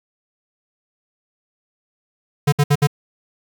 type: tone bursts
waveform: square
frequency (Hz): 144.9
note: D3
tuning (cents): -23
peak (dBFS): -12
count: 4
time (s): 2.47-2.872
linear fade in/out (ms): 10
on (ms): 54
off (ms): 62
effects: 8-bit